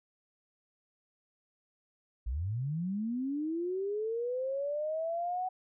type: linear sweep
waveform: sine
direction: up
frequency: 51.91 to 750 Hz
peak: -31 dBFS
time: 2.26-5.49 s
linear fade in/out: 10 ms
effects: none